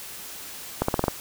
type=accelerating click train; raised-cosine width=1 ms; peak=-7 dBFS; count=6; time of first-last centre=0.82-1.082 s; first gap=64 ms; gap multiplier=0.9; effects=white hiss -39 dBFS RMS until 1.2 s